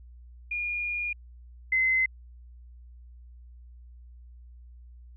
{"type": "tone pair in turn", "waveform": "sine", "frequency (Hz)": [2428, 2054], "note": ["D#7", "C7"], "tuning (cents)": [-43, -33], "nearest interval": "minor third", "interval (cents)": 290, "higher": "first", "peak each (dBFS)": [-28, -21], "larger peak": "second", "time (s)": [[0.51, 1.13], [1.72, 2.06]], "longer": "first", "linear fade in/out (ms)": 5, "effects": ["added 60 Hz sine -46 dBFS peak until 5.16 s"]}